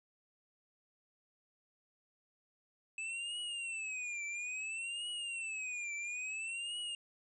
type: tone with vibrato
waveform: square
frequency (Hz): 2609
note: E7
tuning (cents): -18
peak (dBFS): -39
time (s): 2.98-6.95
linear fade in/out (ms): 2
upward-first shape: triangle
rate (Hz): 0.59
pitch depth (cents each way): 200
effects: resampled to 24000 Hz + 13-bit